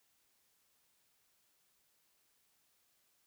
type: silence
effects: white hiss -75 dBFS RMS until 3.26 s